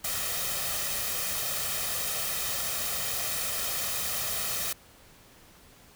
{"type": "noise with comb filter", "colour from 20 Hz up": "white", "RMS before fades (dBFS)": -31, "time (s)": [0.04, 4.73], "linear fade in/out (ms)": 5, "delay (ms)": 1.6, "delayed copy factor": 0.6, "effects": ["pink hiss -55 dBFS RMS until 5.95 s"]}